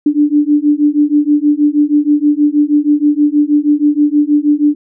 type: beating tone pair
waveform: sine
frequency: 291.8 / 298.1 Hz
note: D4 / D4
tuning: -11 / +26 cents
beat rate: 6.3 Hz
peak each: -11 dBFS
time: 0.06-4.75 s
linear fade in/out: 5 ms
effects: none